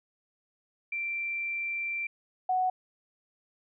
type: tone pair in turn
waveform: sine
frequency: 2353 / 741.1 Hz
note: D7 / F#5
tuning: +3 / +3 cents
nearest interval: octave + minor sixth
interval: 2000 cents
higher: first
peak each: -30 / -24 dBFS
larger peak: second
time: 0.92-2.07 / 2.49-2.7 s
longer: first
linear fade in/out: 5 ms
effects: none